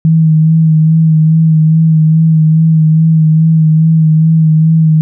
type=tone with vibrato; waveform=sine; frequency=159.1 Hz; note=D#3; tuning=39 cents sharp; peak=-4 dBFS; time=0.05-5.01 s; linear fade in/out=0 ms; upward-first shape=sine; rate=2.4 Hz; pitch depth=29 cents each way; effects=none